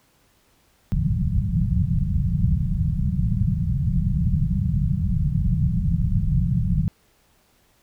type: low-pass noise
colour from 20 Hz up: white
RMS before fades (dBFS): -21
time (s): 0.92-6.88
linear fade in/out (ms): 0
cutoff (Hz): 190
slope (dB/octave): 96
effects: pink hiss -61 dBFS RMS until 7.82 s